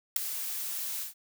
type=noise with ADSR envelope; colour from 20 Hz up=blue; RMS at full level=-20 dBFS; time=0.16-1.14 s; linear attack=5 ms; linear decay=4 ms; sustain=-15 dB; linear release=130 ms; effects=none